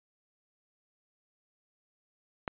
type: click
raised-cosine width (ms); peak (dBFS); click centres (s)
0.5; -17; 2.478
effects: resampled to 8000 Hz